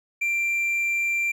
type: tone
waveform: triangle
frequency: 2363 Hz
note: D7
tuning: 10 cents sharp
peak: -20 dBFS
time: 0.21-1.32 s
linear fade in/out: 10 ms
effects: none